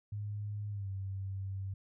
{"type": "tone with pitch glide", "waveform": "sine", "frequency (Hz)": [103.7, 96.76], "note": ["G#2", "G2"], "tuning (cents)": [-2, -22], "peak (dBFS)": -36, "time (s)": [0.12, 1.74], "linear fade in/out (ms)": 5, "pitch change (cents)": -120, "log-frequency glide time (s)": [0.7, 0.89], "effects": []}